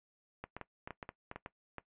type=clicks; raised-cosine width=0.5 ms; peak=-27 dBFS; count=11; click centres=0.44 / 0.566 / 0.613 / 0.875 / 0.907 / 1.028 / 1.091 / 1.314 / 1.36 / 1.461 / 1.783 s; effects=noise-tail reverb RT60 0.1 s tail -18 dB re dry + resampled to 8000 Hz